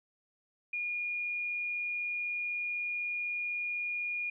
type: tone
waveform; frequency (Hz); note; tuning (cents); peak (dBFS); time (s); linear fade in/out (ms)
sine; 2432; D#7; -40; -32; 0.73-4.3; 5
effects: none